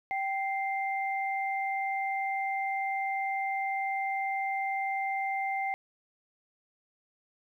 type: tone pair together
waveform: sine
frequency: 778.6 / 2093 Hz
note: G5 / C7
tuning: -12 / 0 cents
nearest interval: octave + perfect fourth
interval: 1712 cents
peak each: -30 / -34 dBFS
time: 0.11-5.74 s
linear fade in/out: 0 ms
effects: 11-bit